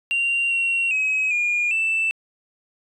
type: tone with pitch steps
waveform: sine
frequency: 2767 / 2740 / 2547 / 2426 / 2655 Hz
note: F7 / F7 / D#7 / D#7 / E7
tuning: -17 / -34 / +40 / -44 / +12 cents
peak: -17 dBFS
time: 0.11-2.11 s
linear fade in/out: 0 ms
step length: 400 ms
effects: tanh soft clip ceiling -16 dBFS